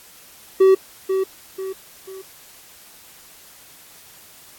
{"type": "tone with echo", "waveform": "triangle", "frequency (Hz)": 381.9, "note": "G4", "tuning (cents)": -45, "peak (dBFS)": -7, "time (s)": [0.6, 0.75], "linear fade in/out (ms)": 10, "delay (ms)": 490, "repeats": 3, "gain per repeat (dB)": -8, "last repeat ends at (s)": 2.22, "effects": ["white hiss -46 dBFS RMS until 4.58 s", "AAC 64 kbps"]}